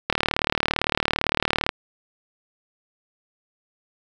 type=click train; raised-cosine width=0.3 ms; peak=-3 dBFS; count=61; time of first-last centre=0.1-1.692 s; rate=37.7 Hz; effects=7-bit